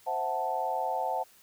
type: chord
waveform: sine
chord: F# half-diminished seventh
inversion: second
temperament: equal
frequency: 523.3 / 659.3 / 740 / 880 Hz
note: C5 / E5 / F#5 / A5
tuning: 0 / 0 / 0 / 0 cents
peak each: -36 / -36 / -32 / -32 dBFS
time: 0.06-1.24 s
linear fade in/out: 20 ms
effects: white hiss -59 dBFS RMS until 1.42 s